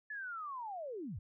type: linear sweep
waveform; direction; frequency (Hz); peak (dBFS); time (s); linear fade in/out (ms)
sine; down; 1742 to 67.6; -40; 0.1-1.19; 5
effects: none